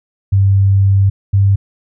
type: tone pair in turn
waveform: sine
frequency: 98 / 98.8 Hz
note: G2 / G2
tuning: 0 / +14 cents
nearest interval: unison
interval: 14 cents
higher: second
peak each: -7 dBFS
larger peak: neither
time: 0.32-1.1 / 1.33-1.56 s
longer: first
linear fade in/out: 10 ms
effects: none